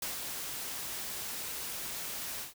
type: noise with ADSR envelope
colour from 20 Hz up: white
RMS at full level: -36 dBFS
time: 0.02-2.54 s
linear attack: 4 ms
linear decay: 130 ms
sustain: -3 dB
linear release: 140 ms
effects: none